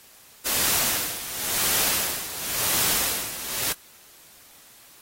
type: noise with tremolo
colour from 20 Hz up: white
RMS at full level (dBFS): -22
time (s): 0.45-3.73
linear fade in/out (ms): 10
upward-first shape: sine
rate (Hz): 0.94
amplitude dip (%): 75
effects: white hiss -51 dBFS RMS until 5.01 s + AAC 48 kbps